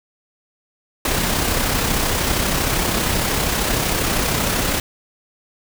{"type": "noise with amplitude modulation", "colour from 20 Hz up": "pink", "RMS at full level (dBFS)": -18, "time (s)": [1.05, 4.8], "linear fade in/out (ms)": 2, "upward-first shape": "sine", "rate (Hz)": 32.8, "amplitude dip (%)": 35, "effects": []}